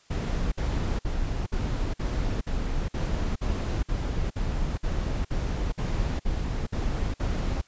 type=noise bursts; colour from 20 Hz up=brown; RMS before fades=-27 dBFS; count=16; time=0.1-7.615 s; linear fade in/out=10 ms; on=420 ms; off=53 ms; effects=white hiss -59 dBFS RMS until 7.67 s + resampled to 16000 Hz